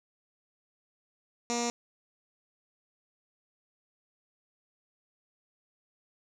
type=tone with low-pass filter; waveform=15% pulse; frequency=237.7 Hz; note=A#3; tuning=34 cents sharp; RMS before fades=-31 dBFS; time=1.5-1.7 s; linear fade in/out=0 ms; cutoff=6400 Hz; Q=8.1; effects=none